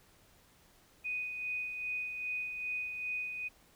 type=tone with tremolo; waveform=sine; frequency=2489 Hz; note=D#7; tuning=in tune; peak=-33 dBFS; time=1.04-3.49 s; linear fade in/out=20 ms; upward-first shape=sine; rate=2.5 Hz; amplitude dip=45%; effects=pink hiss -64 dBFS RMS until 3.75 s